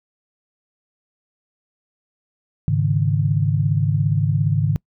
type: chord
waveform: sine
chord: Ab suspended fourth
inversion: none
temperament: just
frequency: 103.83 / 138.43 / 155.74 Hz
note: Ab2 / Db3 / Eb3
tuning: 0 / -2 / +2 cents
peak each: -20 dBFS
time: 2.68-4.76 s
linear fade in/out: 0 ms
effects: noise-tail reverb RT60 0.1 s tail -26 dB re dry